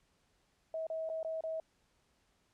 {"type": "tone with dropouts", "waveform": "sine", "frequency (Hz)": 643, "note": "E5", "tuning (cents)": -43, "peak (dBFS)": -35, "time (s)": [0.74, 1.6], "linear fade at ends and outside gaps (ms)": 2, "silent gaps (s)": [[0.868, 0.9], [1.091, 1.098], [1.23, 1.247], [1.408, 1.437]], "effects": ["pink hiss -74 dBFS RMS until 2.53 s", "low-pass 9000 Hz 12 dB/octave"]}